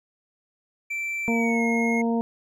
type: tone with pitch glide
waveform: triangle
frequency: 2338 to 2156 Hz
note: D7 to C#7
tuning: -8 to -49 cents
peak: -25 dBFS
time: 0.9-2.02 s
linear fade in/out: 10 ms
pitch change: -141 cents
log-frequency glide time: 1.3-1.62 s
type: harmonic tone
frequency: 231.2 Hz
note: A#3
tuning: 14 cents flat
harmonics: 1 / 2 / 3 / 4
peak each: -22 / -28 / -32 / -34 dBFS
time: 1.28-2.21 s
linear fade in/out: 0 ms
effects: none